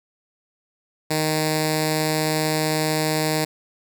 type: tone with notch filter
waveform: 5% pulse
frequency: 155.56 Hz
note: D#3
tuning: in tune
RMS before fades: -22 dBFS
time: 1.1-3.45 s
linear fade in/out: 10 ms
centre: 1300 Hz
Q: 0.82
effects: none